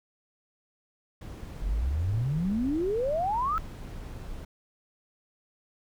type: noise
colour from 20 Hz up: brown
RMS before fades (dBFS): -39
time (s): 1.21-4.45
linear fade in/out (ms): 5
type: exponential sweep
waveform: sine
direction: up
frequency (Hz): 42.19 to 1338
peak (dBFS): -25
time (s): 1.62-3.58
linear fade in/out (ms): 0
effects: none